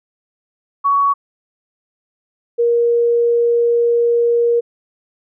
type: tone pair in turn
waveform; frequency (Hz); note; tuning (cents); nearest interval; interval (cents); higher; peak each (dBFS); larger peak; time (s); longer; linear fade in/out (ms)
sine; 1122 / 471.7; C#6 / A#4; +21 / +20; octave + minor third; 1501; first; -11; neither; 0.84-1.14 / 2.58-4.61; second; 20
effects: none